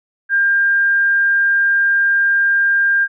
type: tone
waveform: sine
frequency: 1600 Hz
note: G6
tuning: 35 cents sharp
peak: -11 dBFS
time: 0.29-3.08 s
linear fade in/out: 50 ms
effects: none

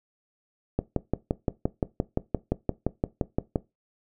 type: click train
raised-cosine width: 2 ms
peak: -10 dBFS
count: 17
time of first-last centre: 0.79-3.558 s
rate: 5.78 Hz
effects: noise-tail reverb RT60 0.2 s tail -18 dB re dry

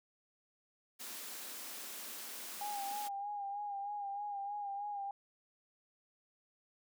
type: high-pass noise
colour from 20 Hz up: white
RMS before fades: -46 dBFS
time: 0.99-3.09 s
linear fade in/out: 20 ms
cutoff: 190 Hz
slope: 96 dB/octave
type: tone with vibrato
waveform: sine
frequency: 811 Hz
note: G#5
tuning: 41 cents flat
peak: -38 dBFS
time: 2.61-5.11 s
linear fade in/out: 2 ms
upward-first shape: sine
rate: 3.2 Hz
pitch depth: 40 cents each way
effects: none

